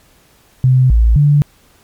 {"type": "tone with pitch steps", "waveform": "sine", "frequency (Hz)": [128.8, 56.6, 145.7], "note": ["C3", "A1", "D3"], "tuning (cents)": [-27, 50, -13], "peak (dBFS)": -6, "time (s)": [0.64, 1.42], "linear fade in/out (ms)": 0, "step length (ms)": 260, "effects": ["pink hiss -50 dBFS RMS until 1.83 s", "MP3 96 kbps"]}